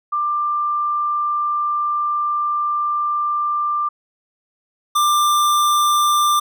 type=tone pair in turn; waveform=sine / square; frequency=1187 / 1187 Hz; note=D6 / D6; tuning=+18 / +18 cents; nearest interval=unison; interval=0 cents; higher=neither; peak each=-17 / -14 dBFS; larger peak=second; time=0.12-3.89 / 4.95-6.4 s; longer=first; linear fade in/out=10 ms; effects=none